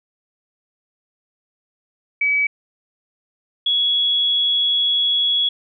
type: tone pair in turn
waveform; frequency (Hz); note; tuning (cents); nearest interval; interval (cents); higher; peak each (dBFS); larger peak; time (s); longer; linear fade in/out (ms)
sine; 2283 / 3356; D7 / G#7; -50 / +17; perfect fifth; 667; second; -15; neither; 2.21-2.47 / 3.66-5.49; second; 5
effects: none